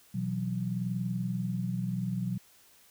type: chord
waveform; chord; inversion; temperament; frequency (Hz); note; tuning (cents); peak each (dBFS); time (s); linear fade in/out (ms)
sine; B suspended fourth; none; just; 123.47 / 164.63 / 185.21; B2 / E3 / F#3; 0 / -2 / +2; -34 / -37 / -32; 0.14-2.38; 10
effects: white hiss -60 dBFS RMS until 2.9 s